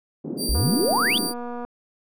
white band-pass noise, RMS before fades -30 dBFS, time 0.24-1.32 s, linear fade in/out 10 ms, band 190 to 360 Hz, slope 24 dB/octave
20% pulse tone, 4697 Hz, D8, 1 cent flat, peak -20 dBFS, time 0.37-1.34 s, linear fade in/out 50 ms
sine exponential sweep, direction up, 47.83 to 3612 Hz, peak -19 dBFS, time 0.49-1.18 s, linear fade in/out 0 ms
click train, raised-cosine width 1 ms, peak -21 dBFS, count 266, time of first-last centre 0.55-1.65 s, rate 241 Hz
effects none

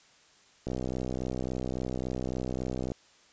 click train, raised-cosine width 2 ms, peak -20 dBFS, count 144, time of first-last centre 0.67-2.918 s, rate 63.6 Hz, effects white hiss -60 dBFS RMS until 3.32 s + resampled to 16000 Hz

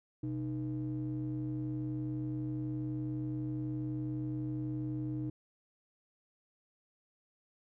triangle ring-modulated tone, 90.5 Hz, F#2, 38 cents flat, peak -29 dBFS, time 0.23-5.3 s, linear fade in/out 5 ms, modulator 217 Hz, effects none

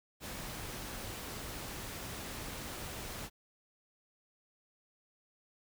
pink noise, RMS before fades -43 dBFS, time 0.2-3.3 s, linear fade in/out 50 ms, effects none

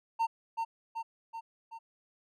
triangle tone with echo, 910 Hz, A#5, 42 cents flat, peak -24 dBFS, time 0.19-0.27 s, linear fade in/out 20 ms, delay 380 ms, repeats 4, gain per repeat -4 dB, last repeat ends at 1.79 s, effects none

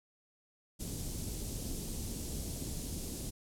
pink band-stop noise, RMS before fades -39 dBFS, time 0.79-3.31 s, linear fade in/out 20 ms, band 340 to 6200 Hz, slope 12 dB/octave, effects low-pass 12000 Hz 12 dB/octave

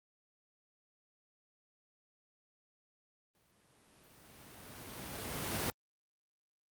pink noise with exponential growth, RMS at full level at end -33 dBFS, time 3.35-5.7 s, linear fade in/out 0 ms, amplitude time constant 510 ms, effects high-pass 80 Hz 12 dB/octave + Opus 32 kbps

